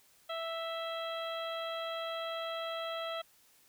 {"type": "harmonic tone with a mistuned harmonic", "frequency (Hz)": 659.3, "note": "E5", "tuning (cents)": 0, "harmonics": [1, 2, 3, 4, 5, 6], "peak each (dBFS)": [-38, -41, -48, -50, -44, -50], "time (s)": [0.29, 3.22], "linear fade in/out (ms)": 10, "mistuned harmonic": 5, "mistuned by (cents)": -20, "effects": ["white hiss -65 dBFS RMS until 3.68 s"]}